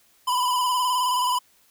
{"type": "tone with vibrato", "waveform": "square", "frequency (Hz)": 999, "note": "B5", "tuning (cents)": 20, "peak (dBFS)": -21, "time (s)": [0.27, 1.39], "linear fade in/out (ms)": 10, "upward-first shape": "square", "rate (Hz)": 19, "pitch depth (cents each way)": 35, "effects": ["white hiss -60 dBFS RMS until 1.7 s"]}